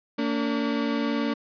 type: tone pair together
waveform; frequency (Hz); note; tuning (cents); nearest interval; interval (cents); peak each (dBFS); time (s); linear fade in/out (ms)
35% pulse; 227.9 / 286.8; A#3 / D4; -39 / -41; major third; 398; -25; 0.18-1.34; 10
effects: resampled to 11025 Hz